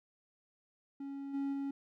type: tone with level steps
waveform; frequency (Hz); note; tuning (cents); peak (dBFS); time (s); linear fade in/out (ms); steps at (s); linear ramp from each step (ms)
triangle; 277.2; C#4; 0; -38 / -31 / -33; 1-1.71; 5; 1.33 / 1.52; 20
effects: none